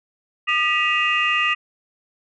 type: tone cluster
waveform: sine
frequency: 1218 / 1945 / 2525 / 2790 Hz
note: D#6 / B6 / D#7 / F7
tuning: -37 / -27 / +25 / -2 cents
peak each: -22 dBFS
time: 0.47-1.55 s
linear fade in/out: 20 ms
effects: tanh soft clip ceiling -8 dBFS